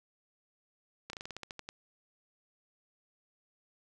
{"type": "slowing click train", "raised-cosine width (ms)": 0.2, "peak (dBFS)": -24, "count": 11, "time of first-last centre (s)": [1.1, 1.689], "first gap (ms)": 32, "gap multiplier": 1.13, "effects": []}